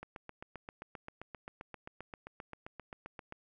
click train, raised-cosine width 0.5 ms, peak -29 dBFS, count 26, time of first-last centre 0.03-3.324 s, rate 7.59 Hz, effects none

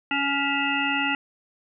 harmonic tone with a mistuned harmonic, 280.3 Hz, C#4, 19 cents sharp, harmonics 1 / 3 / 5 / 7 / 9 / 10, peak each -29 / -29 / -29 / -29 / -29 / -29 dBFS, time 0.11-1.15 s, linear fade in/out 2 ms, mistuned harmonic 9, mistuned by +54 cents, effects none

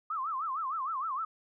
sine tone with vibrato, 1174.7 Hz, D6, in tune, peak -31 dBFS, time 0.1-1.25 s, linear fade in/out 5 ms, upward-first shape sine, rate 6.5 Hz, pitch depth 230 cents each way, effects none

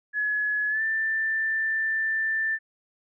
sine tone with pitch glide, 1696 to 1775.2 Hz, G#6 to A6, +36 to +15 cents, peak -23 dBFS, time 0.13-2.59 s, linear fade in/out 50 ms, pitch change +79 cents, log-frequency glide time 0.69-0.82 s, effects none

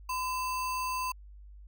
sine tone with sample-and-hold, 1017 Hz, C6, 50 cents flat, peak -30 dBFS, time 0.09-1.12 s, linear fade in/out 5 ms, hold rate 3675 Hz, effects added 50 Hz sine -47 dBFS peak until 1.67 s

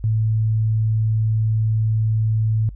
sine tone, 110 Hz, A2, in tune, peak -16 dBFS, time 0.04-2.69 s, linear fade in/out 0 ms, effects noise-tail reverb RT60 0.1 s tail -26 dB re dry + added 50 Hz sine -33 dBFS peak until 2.75 s

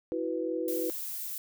sine chord, E suspended second, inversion none, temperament equal with one note detuned, 327.2 / 370 / 493.9 Hz, E4 / F#4 / B4, -13 / 0 / 0 cents, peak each -33 / -35 / -33 dBFS, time 0.12-0.9 s, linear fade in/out 0 ms
violet noise, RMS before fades -37 dBFS, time 0.68-1.38 s, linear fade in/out 2 ms
effects none

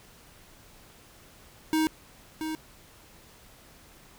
square tone with echo, 314.8 Hz, D#4, 20 cents sharp, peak -23 dBFS, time 1.73-1.87 s, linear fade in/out 0 ms, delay 680 ms, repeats 1, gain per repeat -8 dB, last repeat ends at 2.55 s, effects pink hiss -54 dBFS RMS until 4.18 s

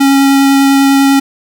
square tone with vibrato, 274.8 Hz, C#4, 15 cents flat, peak -6 dBFS, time 0-1.2 s, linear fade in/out 10 ms, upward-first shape triangle, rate 10 Hz, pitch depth 9 cents each way, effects none

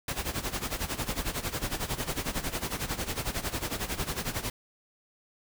pink noise with tremolo, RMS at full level -30 dBFS, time 0.08-4.5 s, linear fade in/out 2 ms, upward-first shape sine, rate 11 Hz, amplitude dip 80%, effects none

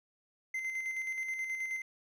triangle tone with tremolo, 2072 Hz, C7, 17 cents flat, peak -31 dBFS, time 0.54-1.82 s, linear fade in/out 5 ms, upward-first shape square, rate 9.4 Hz, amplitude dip 40%, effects none

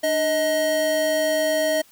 square tone pair together, 298.6 / 629.1 Hz, D4 / D#5, +29 / +19 cents, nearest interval octave + minor second, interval 1290 cents, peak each -30 / -20 dBFS, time 0.03-1.82 s, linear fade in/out 10 ms, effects white hiss -54 dBFS RMS until 1.91 s

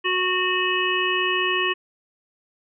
harmonic tone, 367 Hz, F#4, 14 cents flat, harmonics 1 / 3 / 5 / 7 / 8, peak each -26 / -26 / -26 / -26 / -26 dBFS, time 0.04-1.74 s, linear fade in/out 20 ms, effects none

